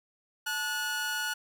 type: tone pair together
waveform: sawtooth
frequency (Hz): 869 / 1457.3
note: A5 / F#6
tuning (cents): -22 / -27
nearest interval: major sixth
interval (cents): 895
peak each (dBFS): -35 / -27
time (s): 0.46-1.34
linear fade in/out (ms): 10
effects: none